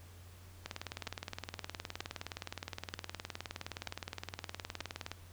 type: two click trains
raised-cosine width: 0.2 ms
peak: -22 / -22 dBFS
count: 5 / 87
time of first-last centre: 1.07-4.808 / 0.66-5.116 s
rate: 1.07 / 19.3 Hz
effects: added 89 Hz sine -53 dBFS peak until 5.32 s + pink hiss -60 dBFS RMS until 5.32 s